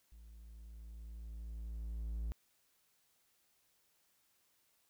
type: tone with level ramp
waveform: triangle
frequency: 56 Hz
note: A1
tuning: 31 cents sharp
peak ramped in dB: -52 to -34 dBFS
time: 0.12-2.32 s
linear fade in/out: 0 ms
effects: white hiss -75 dBFS RMS until 4.89 s